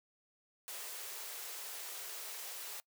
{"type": "high-pass noise", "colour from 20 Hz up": "white", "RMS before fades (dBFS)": -45, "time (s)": [0.68, 2.8], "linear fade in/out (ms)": 0, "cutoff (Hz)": 360, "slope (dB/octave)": 96, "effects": ["noise-tail reverb RT60 0.1 s tail -23 dB re dry"]}